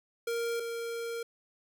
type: tone pair in turn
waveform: square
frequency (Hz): 466.2 / 464.5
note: A#4 / A#4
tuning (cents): 0 / -6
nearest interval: unison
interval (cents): 6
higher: first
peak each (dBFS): -31 / -35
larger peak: first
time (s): 0.27-0.6 / 0.6-1.23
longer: second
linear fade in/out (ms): 5
effects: none